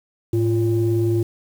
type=tone pair together; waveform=sine; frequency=108.75 / 344.9 Hz; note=A2 / F4; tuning=-20 / -22 cents; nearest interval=octave + minor sixth; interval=1998 cents; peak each=-18 dBFS; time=0.33-1.23 s; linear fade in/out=5 ms; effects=tanh soft clip ceiling -10 dBFS + 7-bit